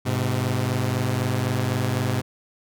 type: tone pair together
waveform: sawtooth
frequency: 103.83 / 127.77 Hz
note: G#2 / C3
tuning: 0 / -41 cents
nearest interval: major third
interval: 359 cents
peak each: -21 / -20 dBFS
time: 0.05-2.22 s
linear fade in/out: 20 ms
effects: none